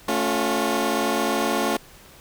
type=chord; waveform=15% pulse; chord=A augmented; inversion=none; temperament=equal with one note detuned; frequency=220 / 277.2 / 356.8 Hz; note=A3 / C#4 / E#4; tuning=0 / 0 / +37 cents; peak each=-19 dBFS; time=0.08-1.77 s; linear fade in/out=5 ms; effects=pink hiss -48 dBFS RMS until 2.2 s